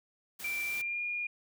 white noise, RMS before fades -44 dBFS, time 0.39-0.82 s, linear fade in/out 10 ms
sine tone with pitch glide, 2349 to 2426 Hz, D7 to D#7, 0 to -44 cents, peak -32 dBFS, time 0.44-1.27 s, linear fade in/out 5 ms, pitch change +56 cents, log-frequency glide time 0.66-1.02 s
effects none

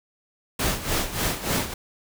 pink noise with tremolo, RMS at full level -23 dBFS, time 0.59-1.74 s, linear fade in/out 5 ms, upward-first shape sine, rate 3.4 Hz, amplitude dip 75%, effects none

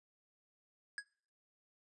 square tone with exponential decay, 1661.2 Hz, G#6, in tune, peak -36 dBFS, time 0.98-1.06 s, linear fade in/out 1 ms, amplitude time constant 16 ms, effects noise-tail reverb RT60 0.5 s tail -24 dB re dry + resampled to 22050 Hz

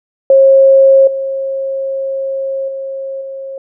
sine tone with level steps, 540 Hz, C#5, 45 cents flat, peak -3 / -15 / -19 / -22 dBFS, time 0.3-3.58 s, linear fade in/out 2 ms, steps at 1.07 / 2.68 / 3.21 s, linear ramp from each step 5 ms, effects none

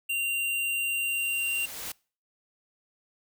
square tone, 2772 Hz, F7, 14 cents flat, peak -27 dBFS, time 0.09-1.66 s, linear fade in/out 10 ms
white noise with exponential growth, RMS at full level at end -35 dBFS, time 0.4-1.92 s, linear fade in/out 5 ms, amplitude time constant 330 ms
effects noise-tail reverb RT60 0.4 s tail -25 dB re dry

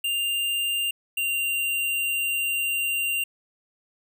square tone pair in turn, 2794 / 2776 Hz, F7 / F7, 0 / -11 cents, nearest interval unison, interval 11 cents, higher first, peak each -24 dBFS, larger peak neither, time 0.04-0.91 / 1.17-3.24 s, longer second, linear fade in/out 5 ms, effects none

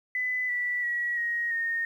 sine tone with pitch steps, 2004 / 1962.8 / 1922.4 / 1882.8 / 1844.1 Hz, B6 / B6 / B6 / A#6 / A#6, +25 / -11 / -47 / +17 / -19 cents, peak -26 dBFS, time 0.15-1.85 s, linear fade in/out 2 ms, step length 340 ms, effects 10-bit

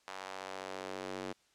square tone with high-pass filter sweep, 47.4 Hz, F#1, 43 cents sharp, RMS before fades -43 dBFS, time 0.07-1.33 s, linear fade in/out 10 ms, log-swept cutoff 890 to 310 Hz, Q 1.2, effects white hiss -70 dBFS RMS until 1.54 s + low-pass 7000 Hz 12 dB/octave

